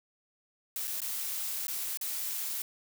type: noise with dropouts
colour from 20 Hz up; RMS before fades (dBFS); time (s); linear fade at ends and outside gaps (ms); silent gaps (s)
blue; -35; 0.76-2.62; 1; 0.872-0.877 / 1.004-1.017 / 1.67-1.681 / 1.973-2.012
effects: none